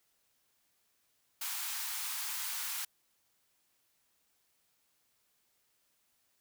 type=high-pass noise; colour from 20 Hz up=white; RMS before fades=-38 dBFS; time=1.41-2.85 s; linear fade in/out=5 ms; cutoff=810 Hz; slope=48 dB/octave; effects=white hiss -75 dBFS RMS until 6.4 s